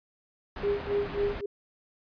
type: low-pass noise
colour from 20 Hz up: pink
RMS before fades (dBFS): -38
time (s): 0.56-1.41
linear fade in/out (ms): 2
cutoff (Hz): 2400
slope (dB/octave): 12
type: tone with tremolo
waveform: sine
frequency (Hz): 406.2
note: G#4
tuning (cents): -38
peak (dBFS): -23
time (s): 0.63-1.46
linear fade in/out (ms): 5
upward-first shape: sine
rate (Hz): 3.7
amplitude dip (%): 100
effects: resampled to 11025 Hz